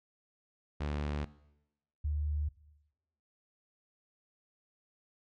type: tone pair in turn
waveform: sawtooth / sine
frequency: 73.42 / 74.53 Hz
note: D2 / D2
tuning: 0 / +26 cents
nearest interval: unison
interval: 26 cents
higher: second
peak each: -29 / -30 dBFS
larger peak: first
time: 0.8-1.25 / 2.04-2.49 s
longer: neither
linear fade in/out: 10 ms
effects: noise-tail reverb RT60 0.9 s tail -19 dB re dry + low-pass 4000 Hz 12 dB/octave